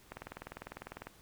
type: click train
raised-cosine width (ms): 0.5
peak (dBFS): -27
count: 20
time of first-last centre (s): 0.12-1.07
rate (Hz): 20
effects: pink hiss -61 dBFS RMS until 1.21 s